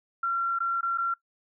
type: tone with dropouts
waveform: sine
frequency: 1368 Hz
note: F6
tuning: 36 cents flat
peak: -24 dBFS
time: 0.23-1.14 s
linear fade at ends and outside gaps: 5 ms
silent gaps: 0.588-0.603 / 0.81-0.829 / 0.976-0.982 s
effects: noise-tail reverb RT60 0.1 s tail -21 dB re dry